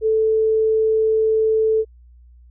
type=tone; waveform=sine; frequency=439.4 Hz; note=A4; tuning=2 cents flat; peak=-14 dBFS; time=0.01-1.85 s; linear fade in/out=50 ms; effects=added 60 Hz sine -44 dBFS peak until 2.5 s